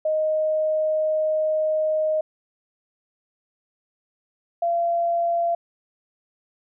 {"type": "tone pair in turn", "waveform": "sine", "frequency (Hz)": [622.3, 683.6], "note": ["D#5", "F5"], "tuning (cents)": [0, -37], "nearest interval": "major second", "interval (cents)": 163, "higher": "second", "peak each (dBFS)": -19, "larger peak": "neither", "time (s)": [[0.05, 2.21], [4.62, 5.55]], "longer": "first", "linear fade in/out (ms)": 5, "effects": []}